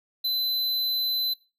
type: tone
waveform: square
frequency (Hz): 4030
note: B7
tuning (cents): +34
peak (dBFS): -24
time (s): 0.24-1.34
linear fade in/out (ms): 10
effects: noise-tail reverb RT60 0.3 s tail -23 dB re dry